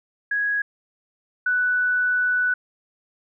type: tone pair in turn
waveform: sine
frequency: 1661.2 / 1486.4 Hz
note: G#6 / F#6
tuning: 0 / +7 cents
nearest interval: major second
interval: 193 cents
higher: first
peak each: -20 / -18 dBFS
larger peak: second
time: 0.31-0.62 / 1.46-2.54 s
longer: second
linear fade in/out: 5 ms
effects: none